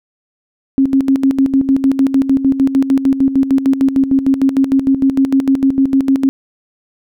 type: tone with tremolo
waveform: sine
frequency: 270 Hz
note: C#4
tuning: 45 cents flat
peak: -7 dBFS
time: 0.78-6.29 s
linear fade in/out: 0 ms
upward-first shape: square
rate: 6.6 Hz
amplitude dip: 70%
effects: none